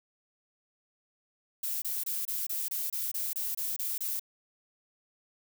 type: noise bursts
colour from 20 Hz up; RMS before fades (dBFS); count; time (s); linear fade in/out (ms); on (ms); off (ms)
violet; -33; 12; 1.63-4.196; 5; 190; 26
effects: none